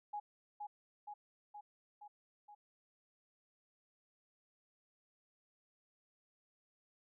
sine tone with echo, 830.6 Hz, G#5, in tune, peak -39 dBFS, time 0.13-0.2 s, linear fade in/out 10 ms, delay 470 ms, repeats 5, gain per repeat -3 dB, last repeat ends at 2.55 s, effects none

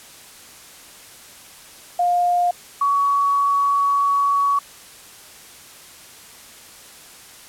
sine tone pair in turn, 707 / 1125.9 Hz, F5 / C#6, +21 / +27 cents, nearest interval minor sixth, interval 806 cents, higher second, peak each -15 dBFS, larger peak neither, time 1.99-2.51 / 2.81-4.59 s, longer second, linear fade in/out 5 ms, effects white hiss -43 dBFS RMS until 7.48 s + low-pass 12000 Hz 12 dB/octave

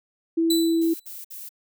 sine tone, 329.6 Hz, E4, in tune, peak -18 dBFS, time 0.37-0.94 s, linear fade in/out 10 ms
sawtooth tone with exponential decay, 3975 Hz, B7, 10 cents sharp, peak -18 dBFS, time 0.5-1.06 s, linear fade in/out 5 ms, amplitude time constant 120 ms
violet noise bursts, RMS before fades -38 dBFS, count 3, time 0.81-1.492 s, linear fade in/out 10 ms, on 190 ms, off 56 ms
effects none

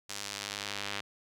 sawtooth tone with band-pass filter sweep, 101.3 Hz, G#2, 43 cents flat, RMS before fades -39 dBFS, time 0.09-1.01 s, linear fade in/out 10 ms, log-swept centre 6300 to 3000 Hz, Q 0.98, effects none

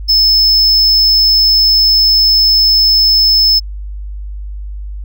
triangle tone, 5230 Hz, E8, 15 cents flat, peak -5 dBFS, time 0.08-3.6 s, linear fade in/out 20 ms, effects added 50 Hz sine -21 dBFS peak until 5.04 s

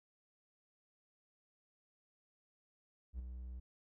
triangle tone with ADSR envelope, 62 Hz, B1, 7 cents sharp, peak -36 dBFS, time 3.13-3.6 s, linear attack 60 ms, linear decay 15 ms, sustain -6 dB, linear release 9 ms, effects none

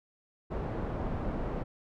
pink low-pass noise, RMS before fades -34 dBFS, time 0.5-1.64 s, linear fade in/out 20 ms, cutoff 860 Hz, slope 12 dB/octave, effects none

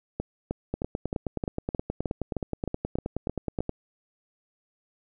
two click trains, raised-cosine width 2 ms, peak -15 / -15 dBFS, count 29 / 12, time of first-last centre 0.74-3.694 / 0.2-3.606 s, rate 9.48 / 3.23 Hz, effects none

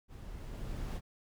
brown noise with level ramp, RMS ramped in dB -48 to -36 dBFS, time 0.08-1.01 s, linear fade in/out 50 ms, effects none

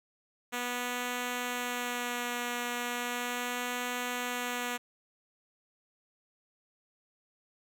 5% pulse tone with vibrato, 244.2 Hz, B3, 19 cents flat, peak -21 dBFS, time 0.52-4.78 s, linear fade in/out 20 ms, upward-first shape sine, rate 0.36 Hz, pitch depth 14 cents each way, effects none

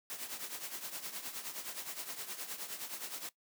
white noise with tremolo, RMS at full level -40 dBFS, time 0.1-3.29 s, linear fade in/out 0 ms, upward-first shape triangle, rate 9.6 Hz, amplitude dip 75%, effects noise-tail reverb RT60 0.1 s tail -18 dB re dry + high-pass 200 Hz 12 dB/octave

